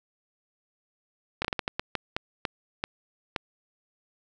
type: slowing click train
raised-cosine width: 0.3 ms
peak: -11 dBFS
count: 12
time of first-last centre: 1.42-3.362 s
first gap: 26 ms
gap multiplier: 1.35
effects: none